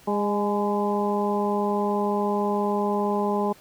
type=harmonic tone with a mistuned harmonic; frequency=204.3 Hz; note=G#3; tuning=28 cents flat; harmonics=1 / 2 / 3 / 4 / 5; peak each=-26 / -26 / -31 / -28 / -31 dBFS; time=0.07-3.53 s; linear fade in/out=10 ms; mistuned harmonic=4; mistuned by=+38 cents; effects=pink hiss -52 dBFS RMS until 3.6 s + high-pass 60 Hz 12 dB/octave